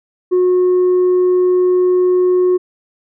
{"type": "tone with tanh clipping", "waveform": "sine", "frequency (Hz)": 363.6, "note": "F#4", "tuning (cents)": -30, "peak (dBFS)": -10, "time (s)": [0.31, 2.58], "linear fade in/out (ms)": 20, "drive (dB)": 1, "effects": []}